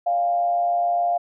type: tone with frequency modulation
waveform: sine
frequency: 698.5 Hz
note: F5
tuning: in tune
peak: -18 dBFS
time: 0.06-1.18 s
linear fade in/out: 10 ms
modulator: 121 Hz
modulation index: 0.36
effects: none